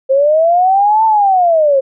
sine linear two-way sweep, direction up then down, 523.3 to 896 to 523.3 Hz, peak -7 dBFS, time 0.09-1.81 s, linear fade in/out 20 ms, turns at 1.05 s, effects none

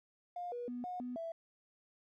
triangle tone with pitch steps, 708 / 483.7 / 244.9 / 724 / 247.6 / 662 Hz, F5 / B4 / B3 / F#5 / B3 / E5, +23 / -36 / -14 / -38 / +5 / +7 cents, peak -35 dBFS, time 0.36-1.32 s, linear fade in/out 5 ms, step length 160 ms, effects tanh soft clip ceiling -37 dBFS

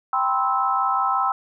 sine chord, C major seventh, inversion second, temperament just, 784.9 / 981.1 / 1046.5 / 1308.1 Hz, G5 / B5 / C6 / E6, +2 / -12 / 0 / -14 cents, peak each -24 / -28 / -24 / -22 dBFS, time 0.13-1.32 s, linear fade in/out 2 ms, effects none

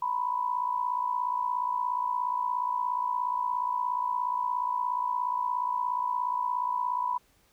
sine tone with amplitude modulation, 987.8 Hz, B5, in tune, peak -23 dBFS, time 0.02-7.18 s, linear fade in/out 5 ms, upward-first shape sine, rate 57 Hz, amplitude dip 75%, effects pink hiss -65 dBFS RMS until 7.52 s

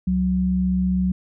sine tone pair together, 69 / 184.2 Hz, C#2 / F#3, -7 / -7 cents, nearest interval octave + perfect fourth, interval 1700 cents, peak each -26 / -18 dBFS, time 0.07-1.12 s, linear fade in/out 5 ms, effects none

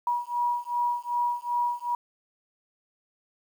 sine beating tone pair, 962 / 964.6 Hz, B5 / B5, -46 / -41 cents, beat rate 2.6 Hz, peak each -28 dBFS, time 0.07-1.95 s, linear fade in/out 2 ms, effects 9-bit

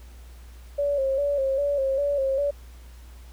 sine tone with vibrato, 554.4 Hz, C#5, in tune, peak -21 dBFS, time 0.78-2.51 s, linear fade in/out 10 ms, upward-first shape square, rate 2.5 Hz, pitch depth 54 cents each way, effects added 60 Hz sine -42 dBFS peak until 3.32 s + pink hiss -55 dBFS RMS until 3.32 s

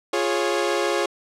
sawtooth chord, Db major, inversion first, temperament equal with one note detuned, 349.2 / 415.3 / 551.2 Hz, F4 / Ab4 / Db5, 0 / 0 / -10 cents, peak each -21 dBFS, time 0.13-1.06 s, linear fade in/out 5 ms, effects low-pass 8000 Hz 12 dB/octave

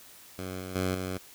10% pulse tone with level steps, 92.8 Hz, F#2, 6 cents sharp, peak -27 / -29 / -19 / -24 dBFS, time 0.38-1.18 s, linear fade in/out 10 ms, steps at 0.6 / 0.75 / 0.94 s, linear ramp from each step 10 ms, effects white hiss -52 dBFS RMS until 1.34 s

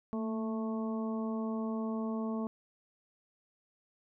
harmonic tone with a mistuned harmonic, 220 Hz, A3, in tune, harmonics 1 / 2 / 3 / 4 / 5, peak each -33 / -41 / -44 / -48 / -46 dBFS, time 0.13-2.47 s, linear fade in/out 0 ms, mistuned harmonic 1, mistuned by +34 cents, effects none

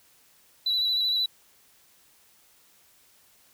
triangle tone with vibrato, 3951 Hz, B7, in tune, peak -20 dBFS, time 0.66-1.26 s, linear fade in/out 5 ms, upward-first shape square, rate 13 Hz, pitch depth 19 cents each way, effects tanh soft clip ceiling -19 dBFS + white hiss -60 dBFS RMS until 3.53 s

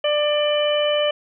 harmonic tone with a mistuned harmonic, 593 Hz, D5, 17 cents sharp, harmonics 1 / 2 / 3 / 4 / 5, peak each -18 / -30 / -32 / -31 / -24 dBFS, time 0.04-1.11 s, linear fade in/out 5 ms, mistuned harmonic 5, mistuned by +16 cents, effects none

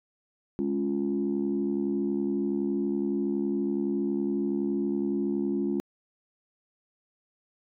sine chord, Db major, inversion second, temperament equal, 207.7 / 277.2 / 349.2 Hz, Ab3 / Db4 / F4, 0 / 0 / 0 cents, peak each -29 dBFS, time 0.59-5.8 s, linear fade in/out 0 ms, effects tanh soft clip ceiling -18 dBFS

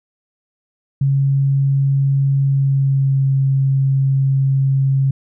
sine tone with pitch glide, 137.6 to 135.55 Hz, C#3 to C#3, -12 to -38 cents, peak -12 dBFS, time 1.01-5.11 s, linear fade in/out 5 ms, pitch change -26 cents, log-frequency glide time 2.43-3.3 s, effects none

